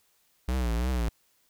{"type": "tone with vibrato", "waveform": "square", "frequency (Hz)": 60.4, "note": "B1", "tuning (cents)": -38, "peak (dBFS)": -26, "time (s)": [0.48, 1.09], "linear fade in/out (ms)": 5, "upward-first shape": "triangle", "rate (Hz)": 3, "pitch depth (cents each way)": 150, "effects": ["white hiss -68 dBFS RMS until 1.49 s"]}